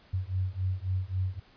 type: beating tone pair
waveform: sine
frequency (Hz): 91.6 / 95.3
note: F#2 / G2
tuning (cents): -17 / -48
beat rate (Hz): 3.7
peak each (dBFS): -31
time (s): 0.13-1.4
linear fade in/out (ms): 10
effects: pink hiss -59 dBFS RMS until 1.56 s + resampled to 11025 Hz